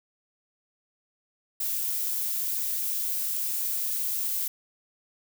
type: noise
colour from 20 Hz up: violet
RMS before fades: -29 dBFS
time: 1.6-4.48 s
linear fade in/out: 5 ms
effects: none